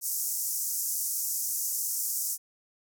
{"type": "band-pass noise", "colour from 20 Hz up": "white", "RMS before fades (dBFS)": -31, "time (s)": [0.01, 2.38], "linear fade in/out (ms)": 50, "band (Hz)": [5600, 16000], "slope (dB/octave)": 48, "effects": []}